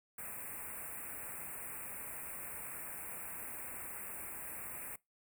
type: band-stop noise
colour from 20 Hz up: white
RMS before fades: -45 dBFS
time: 0.18-4.96 s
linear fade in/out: 5 ms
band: 2600 to 7900 Hz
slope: 96 dB/octave
effects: noise-tail reverb RT60 0.2 s tail -23 dB re dry